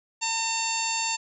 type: harmonic tone with a mistuned harmonic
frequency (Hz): 905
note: A5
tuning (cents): +48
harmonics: 1 / 2 / 3 / 4 / 5 / 6 / 7 / 8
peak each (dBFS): -31 / -41 / -31 / -38 / -33 / -41 / -38 / -30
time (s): 0.21-1.17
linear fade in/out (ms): 20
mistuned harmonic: 6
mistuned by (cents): -24
effects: none